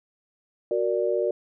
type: chord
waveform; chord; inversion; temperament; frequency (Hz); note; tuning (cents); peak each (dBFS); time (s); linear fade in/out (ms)
sine; Gb augmented; none; equal; 370 / 466.2 / 587.3; Gb4 / Bb4 / D5; 0 / 0 / 0; -26; 0.71-1.31; 2
effects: none